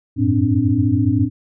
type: tone cluster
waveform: sine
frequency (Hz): 90.4 / 98 / 112.1 / 262.5 / 292.1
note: F#2 / G2 / A2 / C4 / D4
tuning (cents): -40 / 0 / +33 / +6 / -9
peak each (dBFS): -26 / -21 / -18 / -19 / -19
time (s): 0.16-1.3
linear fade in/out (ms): 50
effects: none